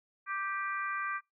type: harmonic tone with a mistuned harmonic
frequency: 392 Hz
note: G4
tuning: in tune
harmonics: 3 / 4 / 5 / 6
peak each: -35 / -37 / -41 / -44 dBFS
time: 0.26-1.21 s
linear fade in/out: 50 ms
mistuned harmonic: 6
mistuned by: +21 cents
effects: noise-tail reverb RT60 0.2 s tail -24 dB re dry